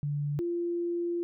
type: tone pair in turn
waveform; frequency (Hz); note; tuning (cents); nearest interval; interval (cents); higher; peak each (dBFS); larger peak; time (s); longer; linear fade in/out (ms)
sine; 145.4 / 345; D3 / F4; -17 / -21; octave + minor third; 1496; second; -28; neither; 0.03-0.39 / 0.39-1.23; second; 0
effects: none